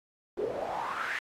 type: noise with band-pass filter sweep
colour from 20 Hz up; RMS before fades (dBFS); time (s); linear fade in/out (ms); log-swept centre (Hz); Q
pink; -34; 0.37-1.19; 5; 380 to 2000; 5.8
effects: AAC 48 kbps